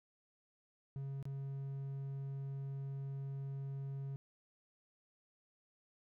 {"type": "tone with dropouts", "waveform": "triangle", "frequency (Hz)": 137.2, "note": "C#3", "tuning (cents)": -17, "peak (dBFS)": -38, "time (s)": [0.96, 4.16], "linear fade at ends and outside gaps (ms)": 0, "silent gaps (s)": [1.227, 1.254], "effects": []}